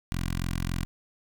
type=tone with notch filter; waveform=10% pulse; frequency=43.65 Hz; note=F1; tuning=in tune; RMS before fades=-30 dBFS; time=0.12-0.85 s; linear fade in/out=0 ms; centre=530 Hz; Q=0.52; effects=none